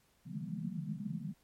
pink band-pass noise, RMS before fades -40 dBFS, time 0.25-1.34 s, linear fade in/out 20 ms, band 140 to 230 Hz, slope 96 dB/octave, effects pink hiss -71 dBFS RMS until 1.43 s + MP3 64 kbps

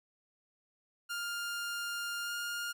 sawtooth tone with pitch glide, 1404 to 1413.8 Hz, F6 to F6, +9 to +21 cents, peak -32 dBFS, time 1.09-2.73 s, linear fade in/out 20 ms, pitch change +12 cents, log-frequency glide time 2.23-2.31 s, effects none

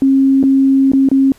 sine tone with dropouts, 270 Hz, C#4, 45 cents flat, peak -7 dBFS, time 0.02-1.32 s, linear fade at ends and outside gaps 1 ms, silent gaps 0.429-0.437 / 0.918-0.934 / 1.088-1.115 s, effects pink hiss -47 dBFS RMS until 1.38 s + resampled to 32000 Hz

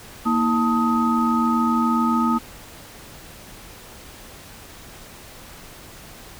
sine tone cluster, 234.5 / 321.7 / 885 / 1258 Hz, A#3 / E4 / A5 / D#6, +11 / -42 / +10 / +19 cents, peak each -19 / -27 / -26 / -22 dBFS, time 0.25-2.39 s, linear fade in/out 20 ms, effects pink hiss -42 dBFS RMS until 6.39 s

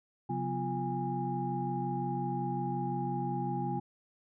sine tone cluster, 134.5 / 180.1 / 246.7 / 346.6 / 819 Hz, C3 / F#3 / B3 / F4 / G#5, +48 / -46 / -2 / -13 / -24 cents, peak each -36 / -38 / -39 / -39 / -35 dBFS, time 0.29-3.8 s, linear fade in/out 10 ms, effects tanh soft clip ceiling -20 dBFS

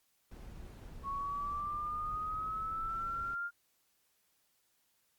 brown noise, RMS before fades -48 dBFS, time 0.31-3.35 s, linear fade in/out 5 ms
sine linear sweep, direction up, 1100 to 1408 Hz, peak -35 dBFS, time 1.03-3.51 s, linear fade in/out 50 ms
effects white hiss -75 dBFS RMS until 5.18 s + Opus 48 kbps

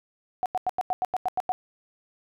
sine tone bursts, 740 Hz, F#5, in tune, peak -22 dBFS, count 10, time 0.43-1.52 s, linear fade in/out 0 ms, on 28 ms, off 90 ms, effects none

